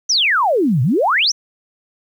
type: exponential two-way sweep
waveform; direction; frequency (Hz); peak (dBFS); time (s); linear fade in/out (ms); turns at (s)
sine; down then up; 6272 to 114.9 to 6272; -12; 0.09-1.32; 10; 0.82
effects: 8-bit